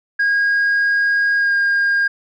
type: tone with pitch glide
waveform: sine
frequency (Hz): 1634 to 1616.2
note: G#6 to G#6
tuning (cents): -29 to -48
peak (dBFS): -11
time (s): 0.19-2.08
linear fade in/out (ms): 10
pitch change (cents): -19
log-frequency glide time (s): 1.37-1.53
effects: tanh soft clip ceiling -12 dBFS